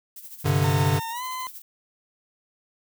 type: noise with tremolo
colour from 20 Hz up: violet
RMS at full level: -39 dBFS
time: 0.16-1.62 s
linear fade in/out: 2 ms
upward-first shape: sine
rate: 13 Hz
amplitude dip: 65%
type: chord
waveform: square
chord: G suspended fourth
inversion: none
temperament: equal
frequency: 98 / 130.81 / 146.83 Hz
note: G2 / C3 / D3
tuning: 0 / 0 / 0 cents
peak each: -25 / -26 / -23 dBFS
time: 0.44-1 s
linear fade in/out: 20 ms
type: tone with pitch glide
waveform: 40% pulse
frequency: 911 to 1022.6 Hz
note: A#5 to C6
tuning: -40 to -40 cents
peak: -29 dBFS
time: 0.64-1.47 s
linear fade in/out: 0 ms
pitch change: +200 cents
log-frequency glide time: 1.1-1.23 s
effects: none